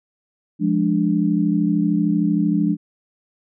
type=chord; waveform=sine; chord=D diminished; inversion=first; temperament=equal; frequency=174.61 / 207.7 / 293.7 Hz; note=F3 / Ab3 / D4; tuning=0 / 0 / 0 cents; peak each=-20 dBFS; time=0.59-2.77 s; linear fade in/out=50 ms; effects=none